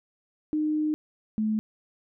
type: tone pair in turn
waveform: sine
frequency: 305.8 / 216.2 Hz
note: D#4 / A3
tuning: -30 / -30 cents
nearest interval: tritone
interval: 600 cents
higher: first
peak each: -23 dBFS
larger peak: neither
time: 0.53-0.94 / 1.38-1.59 s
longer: first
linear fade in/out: 0 ms
effects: none